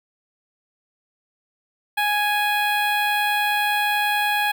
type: tone with notch filter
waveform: 15% pulse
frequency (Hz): 830.6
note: G#5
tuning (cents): 0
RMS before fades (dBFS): -21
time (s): 1.97-4.52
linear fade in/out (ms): 10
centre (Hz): 6800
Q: 0.69
effects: none